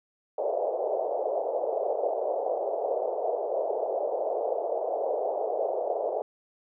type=band-pass noise; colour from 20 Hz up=white; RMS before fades=-29 dBFS; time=0.38-6.22 s; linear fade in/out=2 ms; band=430 to 710 Hz; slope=48 dB/octave; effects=none